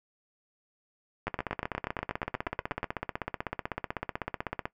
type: two click trains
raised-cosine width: 0.5 ms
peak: -16 / -16 dBFS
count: 55 / 14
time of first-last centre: 1.28-4.655 / 1.27-2.831 s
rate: 16 / 8.33 Hz
effects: noise-tail reverb RT60 0.1 s tail -18 dB re dry